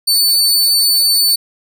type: tone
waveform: sawtooth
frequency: 4503 Hz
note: C#8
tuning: 26 cents sharp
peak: -7 dBFS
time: 0.07-1.36 s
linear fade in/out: 10 ms
effects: none